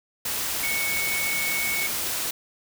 sine tone in noise, 2217 Hz, C#7, in tune, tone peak -26 dBFS, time 0.63-1.87 s, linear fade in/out 5 ms, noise white, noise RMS -28 dBFS, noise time 0.25-2.31 s, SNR -1 dB, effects none

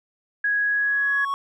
sine tone with pitch glide, 1661.2 to 1677.6 Hz, G#6 to G#6, 0 to +17 cents, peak -19 dBFS, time 0.44-1.25 s, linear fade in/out 5 ms, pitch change +17 cents, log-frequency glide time 0.56-1.11 s
triangle tone with exponential growth, 1108.7 Hz, C#6, in tune, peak -19 dBFS, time 0.65-1.34 s, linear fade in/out 0 ms, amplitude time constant 150 ms
effects none

